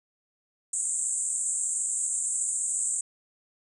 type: band-pass noise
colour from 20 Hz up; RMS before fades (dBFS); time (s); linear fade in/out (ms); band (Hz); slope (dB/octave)
white; -29; 0.73-3.01; 5; 7200 to 8800; 96
effects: none